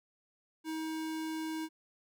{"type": "tone", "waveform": "square", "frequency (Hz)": 317.5, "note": "D#4", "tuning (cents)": 35, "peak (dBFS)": -36, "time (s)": [0.64, 1.69], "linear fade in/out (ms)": 50, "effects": []}